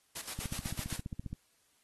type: noise with tremolo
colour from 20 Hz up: white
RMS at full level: -40 dBFS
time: 0.15-1.01 s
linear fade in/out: 10 ms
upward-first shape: square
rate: 8 Hz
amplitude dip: 70%
type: click train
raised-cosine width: 5 ms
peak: -26 dBFS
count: 15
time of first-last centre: 0.39-1.33 s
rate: 14.9 Hz
effects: white hiss -71 dBFS RMS until 1.83 s + AAC 32 kbps